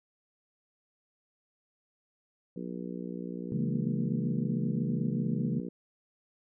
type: harmonic tone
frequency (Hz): 60.2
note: B1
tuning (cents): -44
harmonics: 3 / 4 / 5 / 6 / 7 / 8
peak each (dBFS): -39 / -41 / -43 / -45 / -46 / -47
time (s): 2.56-5.69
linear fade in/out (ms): 5
type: chord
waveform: sine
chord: A# half-diminished seventh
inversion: first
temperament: equal with one note detuned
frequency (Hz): 136.13 / 164.81 / 207.7 / 233.1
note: C#3 / E3 / G#3 / A#3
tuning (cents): -31 / 0 / 0 / 0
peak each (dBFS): -34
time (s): 3.52-5.6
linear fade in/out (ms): 2
effects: none